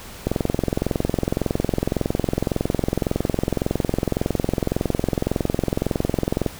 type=click train; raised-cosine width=2 ms; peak=-6 dBFS; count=136; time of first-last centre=0.27-6.463 s; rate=21.8 Hz; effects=pink hiss -39 dBFS RMS until 6.59 s